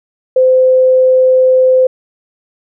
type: tone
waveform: sine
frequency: 515 Hz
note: C5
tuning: 28 cents flat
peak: -5 dBFS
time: 0.36-1.87 s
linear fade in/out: 5 ms
effects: none